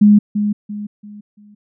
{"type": "tone with echo", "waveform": "sine", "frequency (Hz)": 207.7, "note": "G#3", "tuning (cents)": 0, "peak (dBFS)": -5, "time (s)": [0.01, 0.19], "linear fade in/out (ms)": 10, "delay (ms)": 340, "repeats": 4, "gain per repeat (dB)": -9, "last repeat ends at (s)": 1.55, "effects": []}